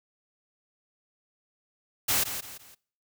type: noise with echo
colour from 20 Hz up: white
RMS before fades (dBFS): -25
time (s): 2.08-2.24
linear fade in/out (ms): 10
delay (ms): 170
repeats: 3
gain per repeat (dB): -9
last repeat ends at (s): 2.75
effects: noise-tail reverb RT60 0.5 s tail -23 dB re dry